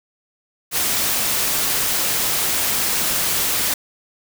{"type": "noise with ADSR envelope", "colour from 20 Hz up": "white", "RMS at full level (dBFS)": -18, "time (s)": [0.71, 3.74], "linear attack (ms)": 64, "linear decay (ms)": 6, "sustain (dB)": -2, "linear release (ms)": 4, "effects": []}